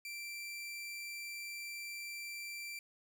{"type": "tone", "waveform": "sawtooth", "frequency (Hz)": 2349, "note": "D7", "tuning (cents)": 0, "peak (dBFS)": -39, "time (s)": [0.05, 2.79], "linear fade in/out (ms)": 2, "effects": []}